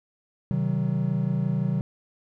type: chord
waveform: triangle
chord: C diminished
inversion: none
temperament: just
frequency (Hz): 130.81 / 156.98 / 188.37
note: C3 / Eb3 / Gb3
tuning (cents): 0 / +16 / +31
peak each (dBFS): -25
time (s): 0.51-1.81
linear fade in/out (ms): 0
effects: none